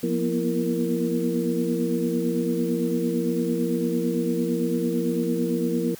sine tone cluster, 175.1 / 236.8 / 245.7 / 333.9 / 465.8 Hz, F3 / A#3 / B3 / E4 / A#4, +5 / +27 / -9 / +22 / -1 cents, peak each -28 dBFS, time 0.03-5.95 s, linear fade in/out 5 ms, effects white hiss -45 dBFS RMS until 5.99 s

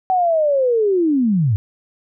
sine linear sweep, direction down, 760 to 93.6 Hz, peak -13 dBFS, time 0.1-1.56 s, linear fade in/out 0 ms, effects none

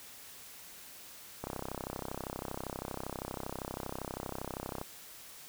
click train, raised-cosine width 1 ms, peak -23 dBFS, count 111, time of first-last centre 1.44-4.814 s, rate 32.6 Hz, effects white hiss -51 dBFS RMS until 5.48 s

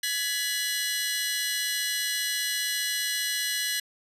20% pulse tone cluster, 1685 / 1983 / 2937 / 4167 Hz, G#6 / B6 / F#7 / C8, +25 / +7 / -13 / -8 cents, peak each -27 dBFS, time 0.03-3.8 s, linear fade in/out 5 ms, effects resampled to 32000 Hz

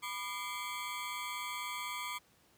20% pulse ring-modulated tone, 1096 Hz, C#6, 20 cents flat, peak -30 dBFS, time 0.02-2.19 s, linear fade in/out 20 ms, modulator 108 Hz, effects pink hiss -67 dBFS RMS until 2.57 s + high-pass 80 Hz 12 dB/octave

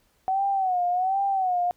sine tone with vibrato, 749 Hz, F#5, 21 cents sharp, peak -21 dBFS, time 0.28-1.71 s, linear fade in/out 0 ms, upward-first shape sine, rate 1.3 Hz, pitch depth 100 cents each way, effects pink hiss -66 dBFS RMS until 1.76 s

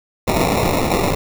violet noise with sample-and-hold, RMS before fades -17 dBFS, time 0.27-1.15 s, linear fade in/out 5 ms, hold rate 1575 Hz, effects none

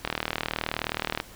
click train, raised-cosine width 0.3 ms, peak -10 dBFS, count 46, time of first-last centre 0.05-1.201 s, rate 39.1 Hz, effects pink hiss -48 dBFS RMS until 1.35 s

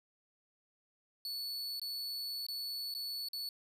45% pulse tone with dropouts, 4435 Hz, C#8, in tune, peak -37 dBFS, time 1.25-3.49 s, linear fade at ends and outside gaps 1 ms, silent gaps 1.797-1.816 / 2.466-2.485 / 2.94-2.949 / 3.286-3.332 s, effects resampled to 32000 Hz

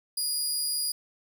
20% pulse tone, 4877 Hz, D#8, 35 cents flat, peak -21 dBFS, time 0.17-0.92 s, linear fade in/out 5 ms, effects none

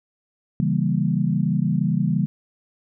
sine chord, C# diminished seventh, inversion none, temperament equal, 138.59 / 164.81 / 196 / 233.1 Hz, C#3 / E3 / G3 / Bb3, 0 / 0 / 0 / 0 cents, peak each -24 / -22 / -23 / -27 dBFS, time 0.6-2.26 s, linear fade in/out 0 ms, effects none

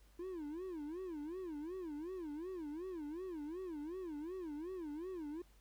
triangle tone with vibrato, 331.9 Hz, E4, 12 cents sharp, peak -40 dBFS, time 0.19-5.42 s, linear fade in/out 5 ms, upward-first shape sine, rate 2.7 Hz, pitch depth 230 cents each way, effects added 50 Hz sine -63 dBFS peak until 5.6 s + pink hiss -71 dBFS RMS until 5.6 s

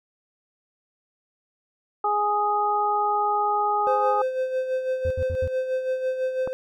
harmonic tone, 415.3 Hz, G#4, in tune, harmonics 1 / 2 / 3, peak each -29 / -22 / -25 dBFS, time 2.04-4.22 s, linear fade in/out 5 ms
triangle tone with tremolo, 517 Hz, C5, 21 cents flat, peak -19 dBFS, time 3.87-6.53 s, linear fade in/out 0 ms, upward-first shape sine, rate 6 Hz, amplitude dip 55%
triangle tone bursts, 84.9 Hz, F2, 48 cents flat, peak -24 dBFS, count 4, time 5.05-5.476 s, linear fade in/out 0 ms, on 54 ms, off 70 ms
click, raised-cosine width 1 ms, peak -17 dBFS, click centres 6.475 s
effects none

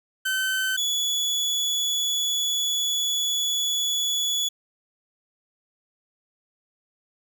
30% pulse tone pair in turn, 1533 / 3414 Hz, G6 / G#7, -39 / +47 cents, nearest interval octave + major second, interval 1386 cents, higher second, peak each -20 dBFS, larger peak neither, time 0.25-0.77 / 0.77-4.49 s, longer second, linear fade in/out 10 ms, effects none

